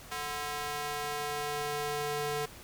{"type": "tone with high-pass filter sweep", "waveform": "square", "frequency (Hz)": 147.2, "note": "D3", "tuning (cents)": 4, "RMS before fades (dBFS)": -35, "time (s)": [0.11, 2.46], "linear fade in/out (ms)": 10, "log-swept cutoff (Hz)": [950, 380], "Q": 0.98, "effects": ["pink hiss -50 dBFS RMS until 2.63 s"]}